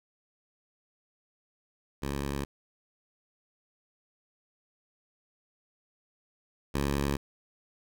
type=tone pair in turn; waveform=10% pulse; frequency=70 / 70.28 Hz; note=C#2 / C#2; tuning=+18 / +24 cents; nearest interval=unison; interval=6 cents; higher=second; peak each=-23 / -19 dBFS; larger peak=second; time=2.02-2.45 / 6.74-7.17 s; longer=neither; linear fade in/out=10 ms; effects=none